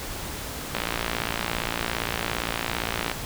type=click train; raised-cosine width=0.3 ms; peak=-9 dBFS; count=137; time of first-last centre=0.75-3.115 s; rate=57.5 Hz; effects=pink hiss -34 dBFS RMS until 3.25 s